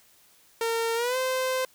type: tone with pitch glide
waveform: sawtooth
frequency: 457.9 to 517 Hz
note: A#4 to C5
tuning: -31 to -21 cents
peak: -21 dBFS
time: 0.61-1.65 s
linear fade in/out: 2 ms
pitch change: +210 cents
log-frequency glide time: 0.95-1.17 s
effects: white hiss -59 dBFS RMS until 1.74 s